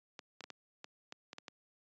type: clicks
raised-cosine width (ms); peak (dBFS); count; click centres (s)
0.2; -28; 9; 0.192 / 0.407 / 0.44 / 0.503 / 0.844 / 1.124 / 1.331 / 1.384 / 1.482
effects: high-pass 200 Hz 12 dB/octave + resampled to 16000 Hz